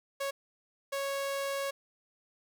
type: tone bursts at uneven times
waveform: sawtooth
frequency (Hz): 553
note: C#5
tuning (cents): -4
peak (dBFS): -28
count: 2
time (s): 0.2-0.31 / 0.92-1.71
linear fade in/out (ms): 10
effects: none